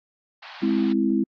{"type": "band-pass noise", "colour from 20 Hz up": "pink", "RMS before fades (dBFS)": -42, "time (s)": [0.42, 0.93], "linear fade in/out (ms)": 10, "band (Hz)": [700, 4500], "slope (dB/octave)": 48}
{"type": "chord", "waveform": "sine", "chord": "Ab augmented", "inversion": "none", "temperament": "equal", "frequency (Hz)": [207.7, 261.6, 329.6], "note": ["Ab3", "C4", "E4"], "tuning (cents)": [0, 0, 0], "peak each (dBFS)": -23, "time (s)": [0.62, 1.24], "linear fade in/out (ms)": 10}
{"effects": ["AAC 48 kbps"]}